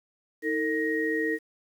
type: tone cluster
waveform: sine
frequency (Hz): 317.8 / 452 / 1879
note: D#4 / A4 / A#6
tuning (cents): +37 / +47 / +13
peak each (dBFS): -29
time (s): 0.42-1.39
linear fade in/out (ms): 50
effects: 9-bit